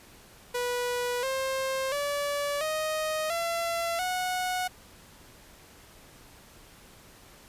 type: tone with pitch steps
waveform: sawtooth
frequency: 489.3 / 530.5 / 575.2 / 623.6 / 676.2 / 733.1 Hz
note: B4 / C5 / D5 / D#5 / E5 / F#5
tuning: -16 / +24 / -36 / +4 / +44 / -16 cents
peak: -24 dBFS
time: 0.54-4.68 s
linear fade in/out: 10 ms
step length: 690 ms
effects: pink hiss -53 dBFS RMS until 7.48 s + resampled to 32000 Hz